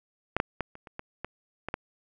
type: clicks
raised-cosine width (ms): 0.5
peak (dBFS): -10 / -8 / -14 / -30 / -30 / -21 / -19 / -18 / -14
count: 9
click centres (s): 0.366 / 0.401 / 0.607 / 0.754 / 0.872 / 0.994 / 1.246 / 1.686 / 1.741
effects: none